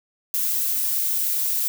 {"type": "noise", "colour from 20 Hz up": "violet", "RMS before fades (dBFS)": -23, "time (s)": [0.34, 1.68], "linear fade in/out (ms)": 0, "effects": []}